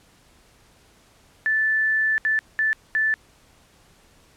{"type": "tone bursts at uneven times", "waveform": "sine", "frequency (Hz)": 1755, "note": "A6", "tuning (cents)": -5, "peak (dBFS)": -18, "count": 4, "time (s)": [[1.46, 2.18], [2.25, 2.39], [2.59, 2.73], [2.95, 3.14]], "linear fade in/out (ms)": 0, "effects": ["pink hiss -56 dBFS RMS until 4.36 s", "low-pass 11000 Hz 12 dB/octave"]}